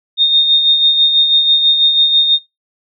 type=tone with tremolo; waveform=sine; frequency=3675 Hz; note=A#7; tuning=25 cents flat; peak=-6 dBFS; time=0.17-2.39 s; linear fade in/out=50 ms; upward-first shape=sine; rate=6.1 Hz; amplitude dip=50%; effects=noise-tail reverb RT60 0.2 s tail -17 dB re dry